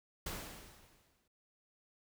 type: noise with exponential decay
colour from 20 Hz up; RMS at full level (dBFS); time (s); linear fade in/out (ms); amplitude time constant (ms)
pink; -40; 0.26-1.28; 5; 220
effects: none